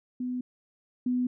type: tone pair in turn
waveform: sine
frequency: 250 / 249.1 Hz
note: B3 / B3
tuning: +21 / +15 cents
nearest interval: unison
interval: 6 cents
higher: first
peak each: -29 / -24 dBFS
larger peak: second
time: 0.2-0.41 / 1.06-1.27 s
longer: neither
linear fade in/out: 5 ms
effects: none